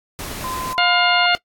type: noise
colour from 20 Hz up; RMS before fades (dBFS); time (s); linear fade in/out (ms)
pink; -30; 0.19-0.73; 0
type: tone with pitch glide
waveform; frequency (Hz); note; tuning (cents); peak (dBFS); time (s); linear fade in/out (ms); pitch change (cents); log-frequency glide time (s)
sine; 1028 to 1010.9; C6 to B5; -31 to +40; -25; 0.44-1.26; 2; -29; 0.66-1.03
type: harmonic tone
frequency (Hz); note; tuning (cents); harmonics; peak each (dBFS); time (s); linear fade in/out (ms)
707; F5; +21; 1 / 2 / 3 / 4 / 5 / 6; -19 / -19 / -21 / -20 / -26 / -24; 0.78-1.35; 0
effects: noise-tail reverb RT60 0.1 s tail -21 dB re dry + AAC 64 kbps